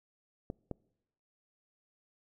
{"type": "clicks", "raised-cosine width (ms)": 2, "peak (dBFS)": -24, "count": 2, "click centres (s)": [0.501, 0.713], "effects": ["noise-tail reverb RT60 0.9 s tail -26 dB re dry"]}